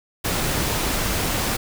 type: noise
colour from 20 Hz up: pink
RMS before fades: -23 dBFS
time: 0.24-1.57 s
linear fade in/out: 10 ms
effects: none